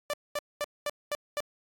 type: tone bursts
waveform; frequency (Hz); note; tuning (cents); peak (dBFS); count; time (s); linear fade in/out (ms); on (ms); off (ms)
sawtooth; 587.3; D5; 0; -25; 6; 0.1-1.404; 0; 34; 220
effects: AAC 48 kbps